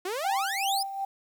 sawtooth exponential sweep, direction up, 349.2 to 5274 Hz, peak -26 dBFS, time 0.05-0.83 s, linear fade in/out 5 ms
sine tone with tremolo, 784 Hz, G5, in tune, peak -25 dBFS, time 0.24-1.05 s, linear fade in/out 5 ms, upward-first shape sine, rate 2.6 Hz, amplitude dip 65%
effects 9-bit

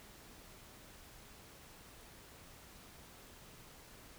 silence, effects pink hiss -57 dBFS RMS until 4.18 s

